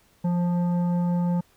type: tone with frequency modulation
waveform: sine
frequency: 174.61 Hz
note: F3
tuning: in tune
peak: -19 dBFS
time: 0.24-1.41 s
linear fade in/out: 10 ms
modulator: 704 Hz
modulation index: 0.34
effects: tanh soft clip ceiling -18 dBFS + pink hiss -61 dBFS RMS until 1.56 s